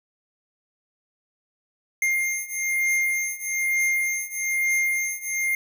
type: beating tone pair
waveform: square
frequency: 2114 / 2115.1 Hz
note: C7 / C7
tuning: +17 / +18 cents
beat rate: 1.1 Hz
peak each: -27 / -25 dBFS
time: 2.02-5.55 s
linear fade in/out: 2 ms
effects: none